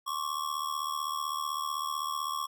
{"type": "ring-modulated tone", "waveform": "square", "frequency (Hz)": 1108.7, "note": "C#6", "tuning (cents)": 0, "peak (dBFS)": -29, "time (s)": [0.06, 2.47], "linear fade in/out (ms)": 20, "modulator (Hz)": 37.9, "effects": []}